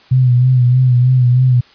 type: tone with vibrato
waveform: sine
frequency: 125.9 Hz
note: B2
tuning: 34 cents sharp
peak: -7 dBFS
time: 0.11-1.61 s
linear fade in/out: 10 ms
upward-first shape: sine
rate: 3.2 Hz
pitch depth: 48 cents each way
effects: white hiss -46 dBFS RMS until 1.74 s + resampled to 11025 Hz